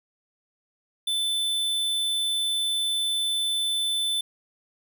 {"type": "tone", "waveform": "square", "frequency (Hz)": 3520, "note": "A7", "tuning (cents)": 0, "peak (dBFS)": -24, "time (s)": [1.07, 4.21], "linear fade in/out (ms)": 5, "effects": []}